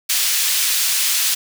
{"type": "high-pass noise", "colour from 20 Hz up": "pink", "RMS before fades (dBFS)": -18, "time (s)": [0.09, 1.35], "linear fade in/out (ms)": 10, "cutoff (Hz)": 3200, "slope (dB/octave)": 12, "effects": []}